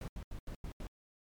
brown noise bursts at uneven times, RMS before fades -42 dBFS, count 6, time 0.01-0.08 / 0.16-0.23 / 0.31-0.39 / 0.47-0.55 / 0.64-0.72 / 0.8-0.87 s, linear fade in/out 2 ms, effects MP3 96 kbps

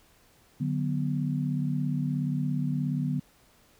sine chord, B minor, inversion first, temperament just, 148.16 / 185.21 / 246.9 Hz, D3 / F#3 / B3, +16 / +2 / 0 cents, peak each -28 / -33 / -31 dBFS, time 0.6-3.2 s, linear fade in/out 10 ms, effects pink hiss -61 dBFS RMS until 3.79 s

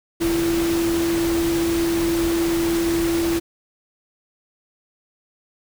sine tone in noise, 335.6 Hz, E4, 31 cents sharp, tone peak -18 dBFS, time 0.2-3.4 s, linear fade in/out 20 ms, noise pink, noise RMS -28 dBFS, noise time 0.2-3.4 s, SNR +7 dB, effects none

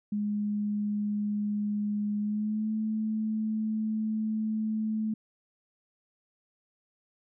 sine tone with pitch glide, 207.7 to 217.5 Hz, G#3 to A3, 0 to -20 cents, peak -27 dBFS, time 0.12-5.14 s, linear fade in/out 5 ms, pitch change +80 cents, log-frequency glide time 2.19-2.71 s, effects none

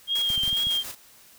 sine tone with vibrato, 3218 Hz, G7, 45 cents sharp, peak -22 dBFS, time 0.07-0.84 s, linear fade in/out 50 ms, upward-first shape triangle, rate 2.2 Hz, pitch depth 43 cents each way
white noise with tremolo, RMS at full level -36 dBFS, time 0.15-0.95 s, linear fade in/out 5 ms, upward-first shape square, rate 7.2 Hz, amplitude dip 55%
clicks, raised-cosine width 5 ms, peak -26 dBFS, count 6, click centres 0.303 / 0.378 / 0.435 / 0.478 / 0.529 / 0.67 s
effects white hiss -53 dBFS RMS until 1.38 s

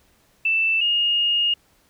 sine tone pair in turn, 2655 / 2850 Hz, E7 / F7, +12 / +34 cents, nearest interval minor second, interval 122 cents, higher second, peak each -17 dBFS, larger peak neither, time 0.45-0.81 / 0.81-1.54 s, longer second, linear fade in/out 5 ms, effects pink hiss -60 dBFS RMS until 1.89 s

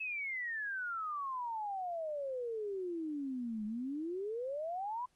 sine exponential two-way sweep, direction down then up, 2623 to 207.7 to 1019 Hz, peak -36 dBFS, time 0-5.06 s, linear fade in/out 10 ms, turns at 3.65 s, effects pink hiss -75 dBFS RMS until 5.15 s + Opus 32 kbps

